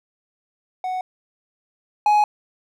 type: tone pair in turn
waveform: triangle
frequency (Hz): 741 / 837.9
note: F#5 / G#5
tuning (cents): +2 / +15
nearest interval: major second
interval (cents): 213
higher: second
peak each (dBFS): -21 / -11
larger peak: second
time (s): 0.84-1.01 / 2.06-2.24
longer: second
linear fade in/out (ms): 2
effects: none